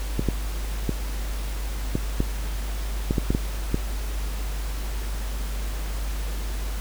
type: clicks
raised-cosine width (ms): 3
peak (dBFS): -9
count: 10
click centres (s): 0.194 / 0.287 / 0.893 / 1.954 / 2.204 / 3.109 / 3.182 / 3.305 / 3.349 / 3.744
effects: added 50 Hz sine -26 dBFS peak until 6.8 s + pink hiss -38 dBFS RMS until 6.8 s